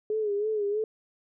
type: tone with vibrato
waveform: sine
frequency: 420 Hz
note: G#4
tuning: 19 cents sharp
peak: -25 dBFS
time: 0.1-0.84 s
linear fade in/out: 2 ms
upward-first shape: sine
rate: 3.1 Hz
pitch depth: 72 cents each way
effects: none